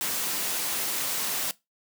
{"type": "noise", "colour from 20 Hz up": "white", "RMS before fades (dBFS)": -29, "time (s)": [0.01, 1.51], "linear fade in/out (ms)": 0, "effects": ["noise-tail reverb RT60 0.2 s tail -20 dB re dry", "high-pass 150 Hz 12 dB/octave"]}